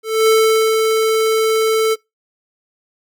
square tone with ADSR envelope, 441.5 Hz, A4, 6 cents sharp, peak -9 dBFS, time 0.03-1.96 s, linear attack 250 ms, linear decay 440 ms, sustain -4 dB, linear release 30 ms, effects noise-tail reverb RT60 0.2 s tail -24 dB re dry

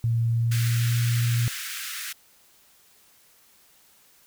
sine tone with pitch glide, 115.8 to 118.64 Hz, A#2 to A#2, -11 to +31 cents, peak -20 dBFS, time 0.04-1.48 s, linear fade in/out 0 ms, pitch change +42 cents, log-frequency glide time 0.31-1 s
pink high-pass noise, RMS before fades -34 dBFS, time 0.51-2.13 s, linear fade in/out 10 ms, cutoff 1400 Hz, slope 48 dB/octave
effects white hiss -58 dBFS RMS until 4.26 s

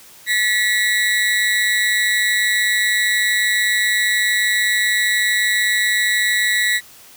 35% pulse tone with amplitude modulation, 1944 Hz, B6, 28 cents flat, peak -10 dBFS, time 0.26-6.81 s, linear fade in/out 50 ms, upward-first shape sine, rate 207 Hz, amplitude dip 75%, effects white hiss -44 dBFS RMS until 7.16 s

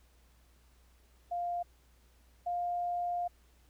sine tone pair in turn, 700 / 703.8 Hz, F5 / F5, +4 / +13 cents, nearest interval unison, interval 9 cents, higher second, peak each -32 / -31 dBFS, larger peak second, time 1.31-1.63 / 2.46-3.28 s, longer second, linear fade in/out 10 ms, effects added 60 Hz sine -62 dBFS peak until 3.69 s + pink hiss -69 dBFS RMS until 3.69 s

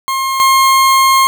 40% pulse tone pair in turn, 1069 / 1069 Hz, C6 / C6, +37 / +37 cents, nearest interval unison, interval 0 cents, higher neither, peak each -13 / -6 dBFS, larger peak second, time 0.08-0.4 / 0.4-1.27 s, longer second, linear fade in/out 0 ms, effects none

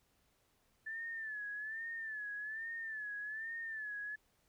sine tone with vibrato, 1750 Hz, A6, 10 cents flat, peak -40 dBFS, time 0.86-4.16 s, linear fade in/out 10 ms, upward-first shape sine, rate 1.2 Hz, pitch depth 87 cents each way, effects pink hiss -75 dBFS RMS until 4.48 s

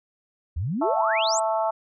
sine exponential sweep, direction up, 70.7 to 8372 Hz, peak -24 dBFS, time 0.56-1.4 s, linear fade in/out 10 ms
harmonic tone, 220 Hz, A3, in tune, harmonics 3 / 4 / 5 / 6, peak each -24 / -25 / -32 / -33 dBFS, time 0.81-1.71 s, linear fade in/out 10 ms
effects none

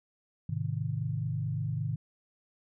sine chord, Ab major, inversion none, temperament equal with one note detuned, 106.56 / 130.81 / 155.56 Hz, Ab2 / C3 / Eb3, +45 / 0 / 0 cents, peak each -34 dBFS, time 0.49-1.96 s, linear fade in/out 5 ms, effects none

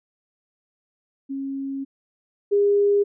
sine tone pair in turn, 272.7 / 406 Hz, C#4 / G#4, -28 / -39 cents, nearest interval perfect fifth, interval 689 cents, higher second, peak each -26 / -15 dBFS, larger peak second, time 1.29-1.85 / 2.51-3.04 s, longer first, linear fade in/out 20 ms, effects none

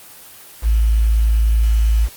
sine tone with quantisation, 55 Hz, A1, in tune, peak -11 dBFS, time 0.62-2.09 s, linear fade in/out 50 ms, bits 6, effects white hiss -40 dBFS RMS until 2.16 s + Opus 24 kbps

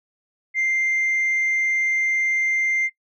sine tone, 2094 Hz, C7, 1 cent sharp, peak -17 dBFS, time 0.54-2.9 s, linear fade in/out 50 ms, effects noise-tail reverb RT60 0.1 s tail -18 dB re dry + tanh soft clip ceiling -16 dBFS

